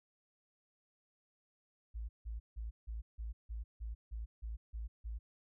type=tone bursts; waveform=sine; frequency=55.5 Hz; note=A1; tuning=16 cents sharp; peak=-39 dBFS; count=11; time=1.94-5.19 s; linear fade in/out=20 ms; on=150 ms; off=160 ms; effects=none